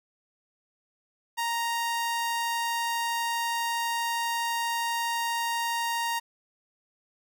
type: tone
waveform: sawtooth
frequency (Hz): 932.3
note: A#5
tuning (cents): 0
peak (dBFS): -23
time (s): 1.37-6.2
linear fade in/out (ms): 20
effects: none